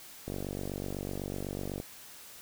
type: click train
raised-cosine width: 2 ms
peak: -23 dBFS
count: 74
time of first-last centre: 0.28-1.801 s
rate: 48 Hz
effects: white hiss -50 dBFS RMS until 2.41 s